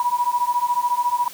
sine beating tone pair, 965 / 979 Hz, B5 / B5, -40 / -15 cents, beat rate 14 Hz, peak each -21 dBFS, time 0-1.28 s, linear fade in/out 2 ms, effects white hiss -40 dBFS RMS until 1.33 s + high-pass 60 Hz 12 dB/octave

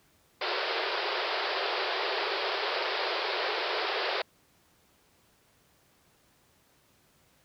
pink band-pass noise, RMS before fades -31 dBFS, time 0.41-4.22 s, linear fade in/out 5 ms, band 360 to 5000 Hz, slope 96 dB/octave, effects pink hiss -65 dBFS RMS until 7.44 s + high-pass 60 Hz 12 dB/octave

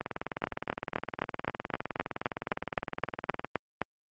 two click trains, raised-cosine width 0.5 ms, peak -17 / -11 dBFS, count 68 / 14, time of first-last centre 0.01-3.446 / 0.44-3.817 s, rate 19.5 / 3.85 Hz, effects high-pass 100 Hz 12 dB/octave + Opus 32 kbps

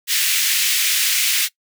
pink high-pass noise, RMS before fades -18 dBFS, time 0.07-1.49 s, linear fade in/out 50 ms, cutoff 2100 Hz, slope 24 dB/octave, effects noise-tail reverb RT60 0.1 s tail -21 dB re dry

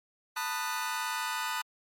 sawtooth chord, B dominant seventh, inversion third, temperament just, 889 / 987.8 / 1234.7 / 1481.6 Hz, A5 / B5 / D#6 / F#6, +18 / 0 / -14 / +2 cents, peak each -33 dBFS, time 0.36-1.62 s, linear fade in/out 10 ms, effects MP3 64 kbps

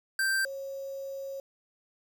square / sine tone pair in turn, 1568 / 545.2 Hz, G6 / C#5, 0 / -29 cents, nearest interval octave + tritone, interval 1829 cents, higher first, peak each -26 / -35 dBFS, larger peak first, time 0.19-0.45 / 0.45-1.4 s, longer second, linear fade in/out 2 ms, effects 9-bit

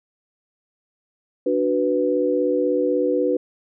sine chord, B minor, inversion first, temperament equal, 293.7 / 370 / 493.9 Hz, D4 / F#4 / B4, 0 / 0 / 0 cents, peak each -23 / -23 / -20 dBFS, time 1.46-3.37 s, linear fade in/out 5 ms, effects none

